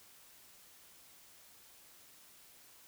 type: silence
effects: white hiss -60 dBFS RMS until 2.87 s